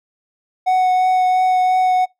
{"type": "tone with vibrato", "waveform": "triangle", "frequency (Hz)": 740, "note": "F#5", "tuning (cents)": 0, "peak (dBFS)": -10, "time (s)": [0.66, 2.06], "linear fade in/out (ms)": 20, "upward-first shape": "triangle", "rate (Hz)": 2.9, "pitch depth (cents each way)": 11, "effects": ["noise-tail reverb RT60 0.2 s tail -26 dB re dry"]}